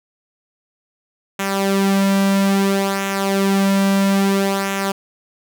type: tone with flanger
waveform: sawtooth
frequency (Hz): 196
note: G3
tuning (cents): 0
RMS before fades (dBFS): -17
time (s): 1.39-4.92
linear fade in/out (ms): 5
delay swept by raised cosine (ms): 0.21 to 2.81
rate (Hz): 0.6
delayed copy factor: -0.6
effects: none